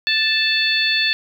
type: harmonic tone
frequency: 880 Hz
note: A5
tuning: in tune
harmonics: 2 / 3 / 4 / 5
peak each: -21 / -21 / -21 / -21 dBFS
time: 0.07-1.13 s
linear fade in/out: 0 ms
effects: 8-bit